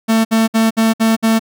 45% pulse tone bursts, 223.7 Hz, A3, 29 cents sharp, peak -10 dBFS, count 6, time 0.08-1.395 s, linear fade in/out 20 ms, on 170 ms, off 59 ms, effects none

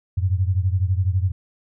sine beating tone pair, 89.9 / 101.9 Hz, F#2 / G#2, -49 / -32 cents, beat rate 12 Hz, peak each -19 / -22 dBFS, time 0.17-1.32 s, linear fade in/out 10 ms, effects none

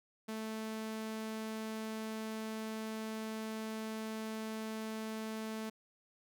sawtooth tone, 219.6 Hz, A3, 3 cents flat, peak -35 dBFS, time 0.28-5.7 s, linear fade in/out 10 ms, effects none

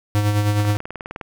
square tone with tremolo, 103.83 Hz, G#2, in tune, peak -15 dBFS, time 0.15-0.77 s, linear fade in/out 0 ms, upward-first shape sine, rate 9.6 Hz, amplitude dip 45%
click train, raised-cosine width 0.5 ms, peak -16 dBFS, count 13, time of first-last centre 0.6-1.212 s, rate 19.6 Hz
effects none

